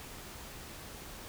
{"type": "silence", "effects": ["pink hiss -47 dBFS RMS until 1.28 s"]}